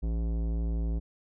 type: tone with tanh clipping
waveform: sine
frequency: 56.1 Hz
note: A1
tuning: 34 cents sharp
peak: -29 dBFS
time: 0.02-1 s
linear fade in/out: 20 ms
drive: 16 dB
effects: none